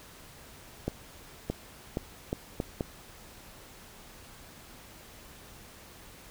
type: accelerating click train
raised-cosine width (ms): 2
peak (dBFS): -16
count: 6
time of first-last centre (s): 0.88-2.808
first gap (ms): 620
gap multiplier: 0.76
effects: pink hiss -51 dBFS RMS until 6.3 s